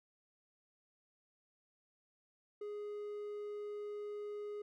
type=tone; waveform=triangle; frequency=415.3 Hz; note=G#4; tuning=in tune; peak=-39 dBFS; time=2.61-4.62 s; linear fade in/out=5 ms; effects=none